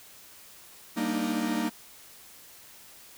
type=chord; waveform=45% pulse; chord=Eb major seventh; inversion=first; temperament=equal with one note detuned; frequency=196 / 233.1 / 296.7 / 311.1 Hz; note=G3 / Bb3 / D4 / Eb4; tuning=0 / 0 / +18 / 0 cents; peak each=-35 / -30 / -35 / -32 dBFS; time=0.96-1.7 s; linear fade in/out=20 ms; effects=white hiss -51 dBFS RMS until 3.17 s